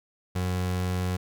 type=tone; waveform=30% pulse; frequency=91.1 Hz; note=F#2; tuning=26 cents flat; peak=-23 dBFS; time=0.35-1.17 s; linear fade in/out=10 ms; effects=none